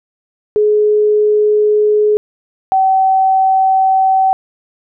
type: tone pair in turn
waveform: sine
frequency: 421.8 / 764.3 Hz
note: G#4 / G5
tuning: +27 / -44 cents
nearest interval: minor seventh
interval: 1029 cents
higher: second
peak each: -8 dBFS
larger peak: neither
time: 0.56-2.17 / 2.72-4.33 s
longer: neither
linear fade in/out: 0 ms
effects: none